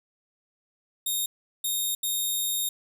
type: tone bursts at uneven times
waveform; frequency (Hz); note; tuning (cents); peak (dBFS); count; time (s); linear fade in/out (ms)
10% pulse; 3700; A#7; -14; -18; 3; 1.06-1.26 / 1.64-1.95 / 2.03-2.69; 5
effects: none